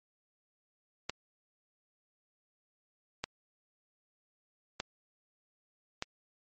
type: clicks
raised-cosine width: 0.2 ms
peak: -16 dBFS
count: 4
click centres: 1.096 / 3.24 / 4.801 / 6.024 s
effects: MP3 32 kbps